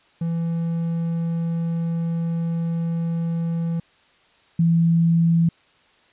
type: tone pair in turn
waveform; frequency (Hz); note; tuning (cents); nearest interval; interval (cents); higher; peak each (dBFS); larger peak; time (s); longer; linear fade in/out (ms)
triangle / sine; 166.9 / 166.9; E3 / E3; +22 / +22; unison; 0; neither; -19 / -14; second; 0.21-3.8 / 4.59-5.49; first; 5
effects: white hiss -57 dBFS RMS until 6.12 s + resampled to 8000 Hz